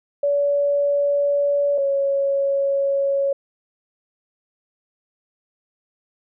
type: tone pair in turn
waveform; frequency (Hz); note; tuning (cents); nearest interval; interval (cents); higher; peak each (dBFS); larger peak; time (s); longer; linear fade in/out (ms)
sine; 571 / 554.4; D5 / C#5; -49 / 0; minor second; 51; first; -16 / -17; first; 0.23-1.78 / 1.78-3.33; neither; 5
effects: none